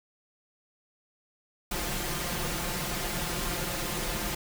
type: noise with comb filter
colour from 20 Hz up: pink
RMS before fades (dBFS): -32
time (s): 1.71-4.35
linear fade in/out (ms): 5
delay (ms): 5.7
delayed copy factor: +0.75
effects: none

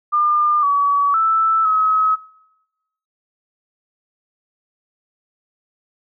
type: tone with pitch steps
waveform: sine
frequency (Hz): 1203 / 1137 / 1320 / 1279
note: D6 / C#6 / E6 / D#6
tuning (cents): +41 / +44 / +2 / +47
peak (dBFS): -13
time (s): 0.12-2.16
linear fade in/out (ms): 20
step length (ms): 510
effects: noise-tail reverb RT60 1.0 s tail -25 dB re dry

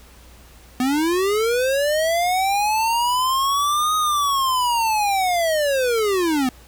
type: linear two-way sweep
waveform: square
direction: up then down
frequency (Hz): 246 to 1255 to 246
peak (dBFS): -18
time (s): 0.8-6.49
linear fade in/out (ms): 2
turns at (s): 3.96
effects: added 60 Hz sine -46 dBFS peak until 6.67 s + pink hiss -49 dBFS RMS until 6.67 s

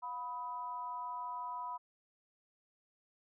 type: tone with amplitude modulation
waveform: sine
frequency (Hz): 987.8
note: B5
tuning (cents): 0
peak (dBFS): -35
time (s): 0.02-1.78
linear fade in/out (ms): 20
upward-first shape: sine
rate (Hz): 274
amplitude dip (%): 75
effects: none

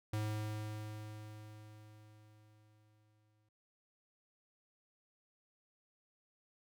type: tone with exponential decay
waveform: square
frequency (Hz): 107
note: A2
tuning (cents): -48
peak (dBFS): -35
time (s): 0.13-3.49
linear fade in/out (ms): 5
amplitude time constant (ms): 730
effects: none

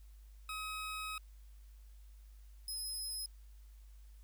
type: tone pair in turn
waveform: 20% pulse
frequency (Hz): 1270 / 5102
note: D#6 / D#8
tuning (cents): +35 / +43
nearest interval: 2 octaves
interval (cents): 2408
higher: second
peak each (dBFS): -35 / -34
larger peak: second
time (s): 0.49-1.18 / 2.68-3.26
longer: first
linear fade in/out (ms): 2
effects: added 51 Hz sine -53 dBFS peak until 4.23 s + white hiss -72 dBFS RMS until 4.23 s

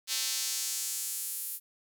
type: tone with high-pass filter sweep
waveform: square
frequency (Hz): 120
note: B2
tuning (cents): -49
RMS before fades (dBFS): -34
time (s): 0.07-1.6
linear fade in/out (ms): 50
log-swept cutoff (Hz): 4200 to 12000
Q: 1.2
effects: none

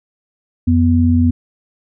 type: tone pair together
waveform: sine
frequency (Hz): 88.14 / 245.8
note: F2 / B3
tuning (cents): +16 / -8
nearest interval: octave + tritone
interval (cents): 1776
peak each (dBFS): -12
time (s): 0.67-1.31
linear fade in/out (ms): 10
effects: none

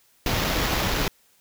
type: noise with sample-and-hold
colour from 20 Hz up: pink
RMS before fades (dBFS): -24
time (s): 0.26-1.08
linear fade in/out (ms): 2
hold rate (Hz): 8820
effects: white hiss -61 dBFS RMS until 1.4 s

